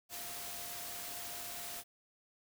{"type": "tone in noise", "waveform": "sine", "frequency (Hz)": 698.5, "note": "F5", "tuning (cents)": 0, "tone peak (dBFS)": -53, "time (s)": [0.09, 1.84], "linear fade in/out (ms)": 50, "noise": "white", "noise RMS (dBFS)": -44, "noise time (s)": [0.09, 1.84], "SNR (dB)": -12, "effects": []}